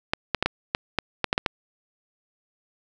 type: clicks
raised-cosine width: 0.3 ms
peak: -5 dBFS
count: 10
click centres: 0.135 / 0.347 / 0.426 / 0.46 / 0.749 / 0.987 / 1.243 / 1.329 / 1.379 / 1.462 s
effects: none